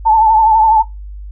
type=tone with vibrato; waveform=sine; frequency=880 Hz; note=A5; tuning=in tune; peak=-6 dBFS; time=0.05-0.83 s; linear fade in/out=20 ms; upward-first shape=triangle; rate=12 Hz; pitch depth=63 cents each way; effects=noise-tail reverb RT60 0.2 s tail -19 dB re dry + added 50 Hz sine -26 dBFS peak until 1.31 s